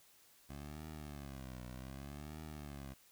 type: tone with vibrato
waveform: 15% pulse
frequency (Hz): 69.3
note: C#2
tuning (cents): 0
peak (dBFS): -40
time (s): 0.49-2.94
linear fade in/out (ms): 10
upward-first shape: triangle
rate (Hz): 0.65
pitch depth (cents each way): 220
effects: white hiss -66 dBFS RMS until 3.11 s